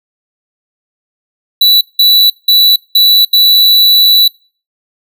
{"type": "tone bursts at uneven times", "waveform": "square", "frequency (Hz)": 3951, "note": "B7", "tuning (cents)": 0, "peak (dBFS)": -4, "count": 5, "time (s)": [[1.61, 1.81], [1.99, 2.3], [2.48, 2.76], [2.95, 3.25], [3.33, 4.28]], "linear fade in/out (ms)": 5, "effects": ["noise-tail reverb RT60 0.4 s tail -25 dB re dry"]}